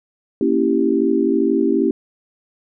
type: chord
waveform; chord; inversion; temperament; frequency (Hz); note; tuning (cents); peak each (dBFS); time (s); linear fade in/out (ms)
sine; A# diminished seventh; none; equal; 233.1 / 277.2 / 329.6 / 392; A#3 / C#4 / E4 / G4; 0 / 0 / 0 / 0; -21 / -19 / -19 / -19; 0.41-1.91; 2
effects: none